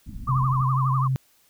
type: low-pass noise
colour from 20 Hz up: pink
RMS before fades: -36 dBFS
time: 0.06-0.63 s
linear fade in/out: 10 ms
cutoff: 260 Hz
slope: 48 dB/octave
type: tone with vibrato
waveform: sine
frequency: 1108 Hz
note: C#6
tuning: 1 cent flat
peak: -24 dBFS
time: 0.27-1.08 s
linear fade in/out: 10 ms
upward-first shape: triangle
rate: 12 Hz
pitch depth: 210 cents each way
type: tone with pitch glide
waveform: sine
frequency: 130.81 to 131.8 Hz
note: C3 to C3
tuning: 0 to +13 cents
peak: -20 dBFS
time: 0.29-1.16 s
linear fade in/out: 0 ms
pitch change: +13 cents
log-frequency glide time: 0.68-0.8 s
effects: white hiss -61 dBFS RMS until 1.49 s